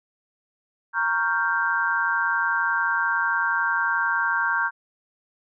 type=chord; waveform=sine; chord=G half-diminished seventh; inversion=first; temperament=equal; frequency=932.3 / 1108.7 / 1396.9 / 1568 Hz; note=Bb5 / Db6 / F6 / G6; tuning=0 / 0 / 0 / 0 cents; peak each=-27 / -29 / -27 / -23 dBFS; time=0.93-4.71 s; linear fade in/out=50 ms; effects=none